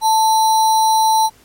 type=tone with sample-and-hold; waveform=sine; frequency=880 Hz; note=A5; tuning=in tune; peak=-10 dBFS; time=0.01-1.3 s; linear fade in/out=50 ms; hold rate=4900 Hz; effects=pink hiss -50 dBFS RMS until 1.44 s + MP3 64 kbps